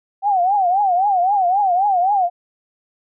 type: tone with vibrato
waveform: sine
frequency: 761 Hz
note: F#5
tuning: 48 cents sharp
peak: -13 dBFS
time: 0.22-2.3 s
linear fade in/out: 50 ms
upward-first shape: triangle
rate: 3.8 Hz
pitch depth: 180 cents each way
effects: none